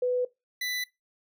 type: tone pair in turn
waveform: sine / 25% pulse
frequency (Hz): 497.4 / 1989.6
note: B4 / B6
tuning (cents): +12 / +12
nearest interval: 2 octaves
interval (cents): 2400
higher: second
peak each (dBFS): -23 / -26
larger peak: first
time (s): 0.02-0.25 / 0.61-0.84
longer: neither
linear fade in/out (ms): 5
effects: noise-tail reverb RT60 0.2 s tail -20 dB re dry